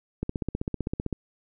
click train, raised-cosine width 3 ms, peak -15 dBFS, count 15, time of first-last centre 0.23-1.127 s, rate 15.6 Hz, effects none

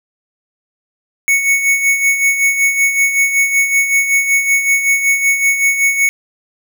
square tone with tremolo, 2217 Hz, C#7, in tune, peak -9 dBFS, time 1.28-6.09 s, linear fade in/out 0 ms, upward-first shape sine, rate 5.3 Hz, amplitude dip 60%, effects none

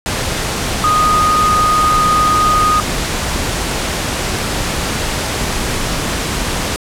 sine tone in noise, 1239 Hz, D#6, 8 cents flat, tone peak -10 dBFS, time 0.84-2.8 s, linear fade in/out 0 ms, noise pink, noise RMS -18 dBFS, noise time 0.06-6.76 s, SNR +5 dB, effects low-pass 10000 Hz 12 dB/octave

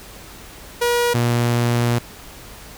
sawtooth tone pair in turn, 480 / 119.41 Hz, B4 / A#2, -49 / +42 cents, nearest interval 2 octaves, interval 2409 cents, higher first, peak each -12 / -12 dBFS, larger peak neither, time 0.81-1.14 / 1.14-1.99 s, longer second, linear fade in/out 10 ms, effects added 50 Hz sine -46 dBFS peak until 2.77 s + pink hiss -40 dBFS RMS until 2.77 s

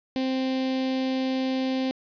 sawtooth tone with notch filter, 261.6 Hz, C4, in tune, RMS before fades -26 dBFS, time 0.16-1.91 s, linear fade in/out 0 ms, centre 1300 Hz, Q 0.72, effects resampled to 11025 Hz + 10-bit

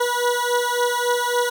20% pulse beating tone pair, 484.2 / 487.8 Hz, B4 / B4, -34 / -21 cents, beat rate 3.6 Hz, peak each -17 dBFS, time 0-1.5 s, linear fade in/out 10 ms, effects none

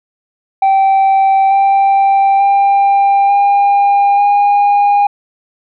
sine tone with pitch steps, 777 / 786 / 795.2 / 804.4 / 813.7 Hz, G5 / G5 / G5 / G5 / G#5, -16 / +4 / +25 / +44 / -36 cents, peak -4 dBFS, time 0.62-5.07 s, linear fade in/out 5 ms, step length 890 ms, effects tanh soft clip ceiling -6 dBFS

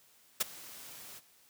white noise with ADSR envelope, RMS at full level -27 dBFS, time 0.4-1.21 s, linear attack 12 ms, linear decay 18 ms, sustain -22 dB, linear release 39 ms, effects white hiss -64 dBFS RMS until 1.49 s + high-pass 80 Hz 12 dB/octave

